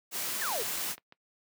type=noise; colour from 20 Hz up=white; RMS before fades=-34 dBFS; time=0.11-0.96 s; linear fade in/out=50 ms
type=exponential sweep; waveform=sine; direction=down; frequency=1929 to 392 Hz; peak=-32 dBFS; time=0.41-0.63 s; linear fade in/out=10 ms
type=clicks; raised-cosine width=0.3 ms; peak=-29 / -31 / -31 / -34 dBFS; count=4; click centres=0.705 / 0.847 / 0.98 / 1.124 s
effects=noise-tail reverb RT60 0.1 s tail -20 dB re dry + high-pass 150 Hz 12 dB/octave